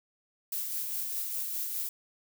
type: noise with tremolo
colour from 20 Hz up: violet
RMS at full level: -33 dBFS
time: 0.52-1.89 s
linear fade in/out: 2 ms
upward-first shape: sine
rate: 4.9 Hz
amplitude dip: 30%
effects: none